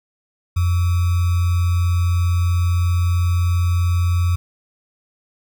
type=tone with sample-and-hold; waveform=sine; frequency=87.7 Hz; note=F2; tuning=8 cents sharp; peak=-14 dBFS; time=0.56-4.36 s; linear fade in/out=10 ms; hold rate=1225 Hz; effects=none